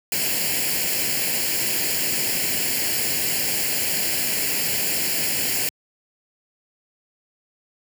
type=noise with comb filter; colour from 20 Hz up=white; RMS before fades=-23 dBFS; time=0.12-5.69 s; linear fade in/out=2 ms; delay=0.41 ms; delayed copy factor=+0.75; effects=high-pass 100 Hz 12 dB/octave